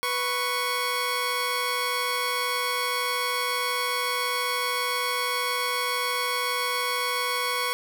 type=tone pair together; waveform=15% pulse; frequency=493.9 / 1109.5 Hz; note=B4 / C#6; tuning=0 / +1 cents; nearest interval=octave + major second; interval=1401 cents; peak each=-23 / -20 dBFS; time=0.03-7.73 s; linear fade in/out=0 ms; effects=none